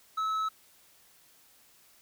sine tone with tanh clipping, 1297 Hz, E6, 28 cents flat, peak -29 dBFS, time 0.17-0.49 s, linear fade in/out 10 ms, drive 6 dB, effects white hiss -61 dBFS RMS until 2.01 s

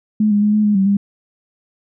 sine tone with pitch steps, 213.3 / 205.6 / 209.3 / 212.4 / 208.3 / 193.3 / 200.6 Hz, G#3 / G#3 / G#3 / G#3 / G#3 / G3 / G3, +46 / -17 / +14 / +39 / +5 / -24 / +40 cents, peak -11 dBFS, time 0.2-0.97 s, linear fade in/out 5 ms, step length 110 ms, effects none

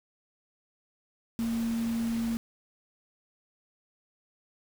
sine tone in noise, 230 Hz, A#3, 23 cents flat, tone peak -27 dBFS, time 1.39-2.37 s, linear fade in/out 0 ms, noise pink, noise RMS -43 dBFS, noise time 1.39-2.37 s, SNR +13 dB, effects none

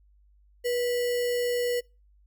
sine tone with sample-and-hold, 485.6 Hz, B4, 29 cents flat, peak -24 dBFS, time 0.64-1.81 s, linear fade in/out 20 ms, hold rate 2450 Hz, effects noise-tail reverb RT60 0.3 s tail -26 dB re dry + added 50 Hz sine -57 dBFS peak until 2.26 s

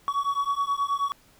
triangle beating tone pair, 1121 / 1130.4 Hz, C#6 / C#6, +19 / +34 cents, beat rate 9.4 Hz, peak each -25 dBFS, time 0.08-1.12 s, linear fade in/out 0 ms, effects pink hiss -58 dBFS RMS until 1.39 s

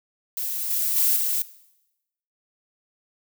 violet noise with level steps, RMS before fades -28 / -24 / -20 / -24 dBFS, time 0.37-1.42 s, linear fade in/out 2 ms, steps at 0.7 / 0.96 / 1.16 s, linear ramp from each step 5 ms, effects noise-tail reverb RT60 0.9 s tail -18 dB re dry

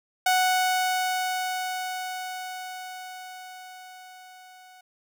sawtooth tone with level ramp, 740 Hz, F#5, in tune, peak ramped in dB -15 to -45 dBFS, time 0.26-4.81 s, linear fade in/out 5 ms, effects none

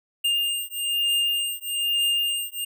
square beating tone pair, 2811 / 2812.1 Hz, F7 / F7, +11 / +11 cents, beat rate 1.1 Hz, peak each -26 dBFS, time 0.24-2.65 s, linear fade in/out 10 ms, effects none

